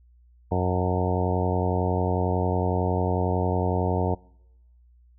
harmonic tone with a mistuned harmonic, 91 Hz, F#2, 28 cents flat, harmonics 1 / 2 / 3 / 4 / 5 / 6 / 7 / 8 / 9 / 10, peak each -25 / -29 / -33 / -32 / -30 / -34 / -33 / -32 / -38 / -33 dBFS, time 0.51-4.15 s, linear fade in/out 10 ms, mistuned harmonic 9, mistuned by +54 cents, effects noise-tail reverb RT60 0.9 s tail -25 dB re dry + added 60 Hz sine -53 dBFS peak until 5.18 s

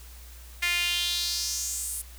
sawtooth tone with high-pass filter sweep, 350 Hz, F4, 4 cents sharp, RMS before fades -29 dBFS, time 0.62-2.02 s, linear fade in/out 10 ms, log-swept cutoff 2100 to 10000 Hz, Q 3.4, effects added 60 Hz sine -44 dBFS peak until 2.18 s + white hiss -51 dBFS RMS until 2.18 s

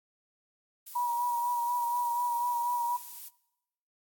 violet noise, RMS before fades -43 dBFS, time 0.86-3.29 s, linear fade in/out 10 ms
sine tone with vibrato, 960 Hz, B5, 49 cents flat, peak -27 dBFS, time 0.95-2.97 s, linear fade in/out 10 ms, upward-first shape sine, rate 4.1 Hz, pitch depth 26 cents each way
effects noise-tail reverb RT60 0.9 s tail -21 dB re dry + AAC 64 kbps

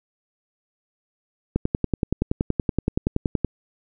click train, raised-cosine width 3 ms, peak -7 dBFS, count 21, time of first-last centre 1.56-3.447 s, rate 10.6 Hz, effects none

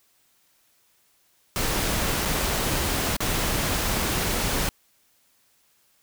pink noise with dropouts, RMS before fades -25 dBFS, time 1.56-4.69 s, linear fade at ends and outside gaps 0 ms, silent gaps 2.252-2.256 / 3.166-3.205 s, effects white hiss -64 dBFS RMS until 6.02 s

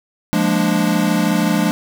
square chord, Bb dominant seventh, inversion second, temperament equal with one note detuned, 174.61 / 207.7 / 233.1 / 295.7 Hz, F3 / Ab3 / Bb3 / D4, 0 / 0 / 0 / +12 cents, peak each -20 / -19 / -23 / -21 dBFS, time 0.33-1.71 s, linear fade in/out 0 ms, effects none

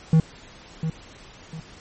triangle tone with echo, 160 Hz, D#3, 49 cents sharp, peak -10 dBFS, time 0.13-0.2 s, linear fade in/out 2 ms, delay 700 ms, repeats 2, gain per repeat -10 dB, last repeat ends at 1.6 s, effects pink hiss -46 dBFS RMS until 1.8 s + MP3 32 kbps

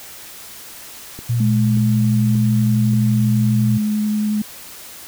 click train, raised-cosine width 3 ms, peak -20 dBFS, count 4, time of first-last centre 1.19-2.934 s, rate 1.72 Hz
sine tone with pitch glide, 118.3 to 119.61 Hz, A#2 to A#2, +26 to +45 cents, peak -15 dBFS, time 1.29-3.78 s, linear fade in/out 10 ms, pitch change +19 cents, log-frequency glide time 1.55-3.05 s
sine tone with vibrato, 211.5 Hz, G#3, 32 cents sharp, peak -16 dBFS, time 1.4-4.42 s, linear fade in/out 5 ms, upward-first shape sine, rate 11 Hz, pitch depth 9 cents each way
effects white hiss -37 dBFS RMS until 5.07 s

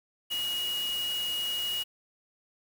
sine tone in noise, 2889 Hz, F#7, 42 cents flat, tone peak -29 dBFS, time 0.3-1.84 s, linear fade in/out 20 ms, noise white, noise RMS -40 dBFS, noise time 0.3-1.84 s, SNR +8 dB, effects none

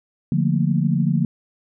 sine chord, Bb major seventh, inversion first, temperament equal, 146.83 / 174.61 / 220 / 233.1 Hz, D3 / F3 / A3 / Bb3, 0 / 0 / 0 / 0 cents, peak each -20 / -20 / -25 / -25 dBFS, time 0.32-1.25 s, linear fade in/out 2 ms, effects none

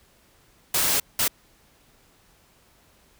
white noise bursts at uneven times, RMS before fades -22 dBFS, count 2, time 0.74-1 / 1.19-1.28 s, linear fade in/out 5 ms, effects pink hiss -59 dBFS RMS until 3.19 s

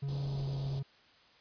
triangle tone with pitch glide, 139.2 to 137.13 Hz, C#3 to C#3, +8 to -18 cents, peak -31 dBFS, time 0.02-0.83 s, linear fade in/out 10 ms, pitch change -26 cents, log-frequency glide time 0.18-0.51 s
pink band-stop noise, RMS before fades -45 dBFS, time 0.08-0.8 s, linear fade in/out 10 ms, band 830 to 3800 Hz, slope 24 dB/octave
effects white hiss -62 dBFS RMS until 1.4 s + resampled to 11025 Hz

